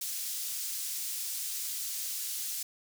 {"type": "high-pass noise", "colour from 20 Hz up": "pink", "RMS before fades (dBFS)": -36, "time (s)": [0.01, 2.63], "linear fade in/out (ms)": 5, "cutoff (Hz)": 5900, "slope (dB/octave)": 12, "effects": []}